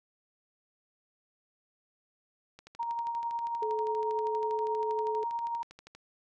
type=click train; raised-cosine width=0.2 ms; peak=-32 dBFS; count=43; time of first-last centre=2.59-5.95 s; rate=12.5 Hz
type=tone with tremolo; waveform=sine; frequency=934 Hz; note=A#5; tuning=3 cents sharp; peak=-29 dBFS; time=2.79-5.63 s; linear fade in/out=10 ms; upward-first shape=triangle; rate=11 Hz; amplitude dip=45%
type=tone; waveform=sine; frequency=432.7 Hz; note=A4; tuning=29 cents flat; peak=-31 dBFS; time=3.62-5.24 s; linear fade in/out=5 ms
effects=none